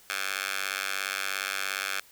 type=tone with high-pass filter; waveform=10% pulse; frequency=97.1 Hz; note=G2; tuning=16 cents flat; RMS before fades=-32 dBFS; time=0.1-2 s; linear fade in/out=0 ms; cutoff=1700 Hz; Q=1.4; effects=white hiss -56 dBFS RMS until 2.11 s